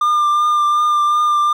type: tone with vibrato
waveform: triangle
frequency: 1198 Hz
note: D6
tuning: 34 cents sharp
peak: -10 dBFS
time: 0.01-1.53 s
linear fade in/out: 5 ms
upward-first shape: triangle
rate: 2.7 Hz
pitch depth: 22 cents each way
effects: none